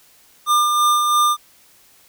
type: tone with tremolo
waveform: square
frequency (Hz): 1200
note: D6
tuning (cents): +37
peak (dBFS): -13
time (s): 0.46-1.37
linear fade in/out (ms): 50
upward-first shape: sine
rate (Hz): 3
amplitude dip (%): 35
effects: white hiss -52 dBFS RMS until 2.08 s